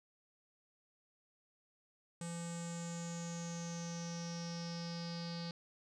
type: tone with low-pass filter sweep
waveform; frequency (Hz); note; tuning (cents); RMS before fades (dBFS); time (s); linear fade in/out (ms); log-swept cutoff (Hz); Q
square; 169.8; F3; -48; -43; 2.21-5.51; 2; 8200 to 4600; 8.2
effects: none